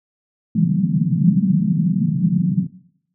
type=band-pass noise; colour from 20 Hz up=white; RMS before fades=-17 dBFS; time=0.55-2.67 s; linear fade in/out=5 ms; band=150 to 200 Hz; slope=48 dB/octave; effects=noise-tail reverb RT60 0.7 s tail -18 dB re dry